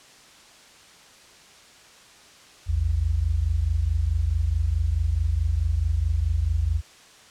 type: tone pair together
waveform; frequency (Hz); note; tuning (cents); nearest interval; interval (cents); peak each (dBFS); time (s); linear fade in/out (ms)
sine; 57.76 / 82.41; A#1 / E2; -15 / 0; tritone; 615; -24 / -22; 2.66-6.82; 50
effects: white hiss -50 dBFS RMS until 7.3 s + low-pass 7000 Hz 12 dB/octave